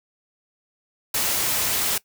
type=noise; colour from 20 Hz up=white; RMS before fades=-23 dBFS; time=1.14-1.98 s; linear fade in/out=5 ms; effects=noise-tail reverb RT60 0.1 s tail -20 dB re dry

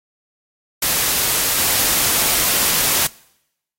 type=noise; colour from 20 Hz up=white; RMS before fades=-17 dBFS; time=0.82-3.07 s; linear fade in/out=5 ms; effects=noise-tail reverb RT60 0.8 s tail -23 dB re dry + AAC 48 kbps

